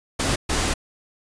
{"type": "noise bursts at uneven times", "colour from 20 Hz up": "pink", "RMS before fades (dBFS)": -22, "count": 2, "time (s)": [[0.19, 0.36], [0.49, 0.74]], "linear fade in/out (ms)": 10, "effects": ["resampled to 22050 Hz"]}